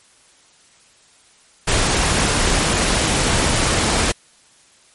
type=noise; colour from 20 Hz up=pink; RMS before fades=-17 dBFS; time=1.67-4.12 s; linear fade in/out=10 ms; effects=white hiss -52 dBFS RMS until 4.94 s + MP3 48 kbps